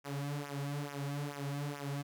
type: tone with flanger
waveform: sawtooth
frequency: 142.7 Hz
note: D3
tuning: 49 cents flat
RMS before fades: -39 dBFS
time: 0.04-2.03 s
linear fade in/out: 20 ms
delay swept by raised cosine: 0.23 to 4.93 ms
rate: 2.3 Hz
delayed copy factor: -0.9
effects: none